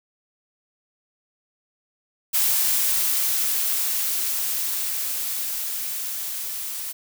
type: noise with level ramp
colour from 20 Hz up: blue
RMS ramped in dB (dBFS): -20 to -31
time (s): 2.33-6.93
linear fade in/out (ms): 20
effects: none

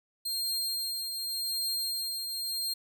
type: tone with tremolo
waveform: sawtooth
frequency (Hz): 4202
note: C8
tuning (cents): +7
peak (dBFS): -26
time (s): 0.25-2.74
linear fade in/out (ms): 10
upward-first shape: triangle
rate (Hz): 0.87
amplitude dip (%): 45
effects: none

